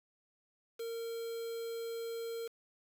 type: tone with quantisation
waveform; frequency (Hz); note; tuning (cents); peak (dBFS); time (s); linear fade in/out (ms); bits
triangle; 460; A#4; -23; -36; 0.79-2.48; 10; 8
effects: none